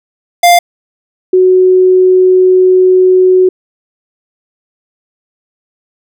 square / sine tone pair in turn, 698.5 / 370 Hz, F5 / F#4, 0 / 0 cents, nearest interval major seventh, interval 1100 cents, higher first, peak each -3 dBFS, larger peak neither, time 0.43-0.59 / 1.33-3.49 s, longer second, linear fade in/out 5 ms, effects none

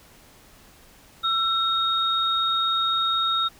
sine tone pair together, 1338 / 3728 Hz, E6 / A#7, +25 / -1 cents, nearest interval octave + tritone, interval 1774 cents, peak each -23 dBFS, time 1.23-3.49 s, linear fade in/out 20 ms, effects pink hiss -52 dBFS RMS until 3.59 s

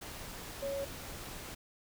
sine tone in noise, 554.4 Hz, C#5, in tune, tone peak -34 dBFS, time 0.62-0.85 s, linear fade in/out 10 ms, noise pink, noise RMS -45 dBFS, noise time 0.01-1.55 s, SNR +8 dB, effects none

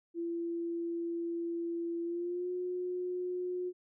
sine tone with pitch glide, 338.7 to 360.9 Hz, E4 to F#4, +47 to -43 cents, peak -33 dBFS, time 0.14-3.73 s, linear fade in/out 50 ms, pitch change +110 cents, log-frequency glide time 2.03-2.5 s, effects none

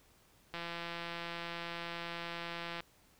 click train, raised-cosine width 0.3 ms, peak -25 dBFS, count 386, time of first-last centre 0.54-2.805 s, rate 170 Hz, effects pink hiss -66 dBFS RMS until 3.19 s

